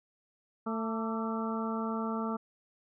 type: harmonic tone with a mistuned harmonic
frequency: 223.1 Hz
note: A3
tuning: 24 cents sharp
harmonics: 1 / 2 / 3 / 4 / 5 / 6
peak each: -33 / -39 / -42 / -41 / -40 / -41 dBFS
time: 0.66-2.37 s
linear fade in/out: 10 ms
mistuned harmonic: 5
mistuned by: +69 cents
effects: none